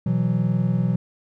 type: chord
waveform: triangle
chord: B suspended fourth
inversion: none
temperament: equal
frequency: 123.47 / 164.81 / 185 Hz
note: B2 / E3 / F#3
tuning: 0 / 0 / 0 cents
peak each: -21 dBFS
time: 0.06-0.96 s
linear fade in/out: 5 ms
effects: none